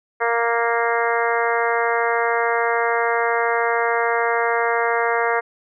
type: harmonic tone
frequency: 233.1 Hz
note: A#3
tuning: in tune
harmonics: 2 / 3 / 4 / 5 / 6 / 7 / 8 / 9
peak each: -22 / -24 / -25 / -26 / -27 / -27 / -28 / -29 dBFS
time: 0.2-5.41 s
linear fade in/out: 20 ms
effects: none